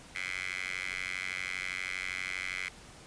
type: tone with high-pass filter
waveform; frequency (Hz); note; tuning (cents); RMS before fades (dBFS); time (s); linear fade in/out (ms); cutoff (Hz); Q
10% pulse; 92.5; F#2; 0; -37; 0.15-2.69; 5; 2000; 8.4
effects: pink hiss -52 dBFS RMS until 3.06 s + resampled to 22050 Hz